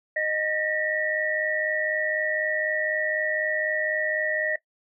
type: tone cluster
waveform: sine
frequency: 618 / 1824 / 1928 Hz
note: D#5 / A#6 / B6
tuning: -12 / -38 / -42 cents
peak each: -28 dBFS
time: 0.16-4.56 s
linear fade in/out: 5 ms
effects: noise-tail reverb RT60 0.1 s tail -18 dB re dry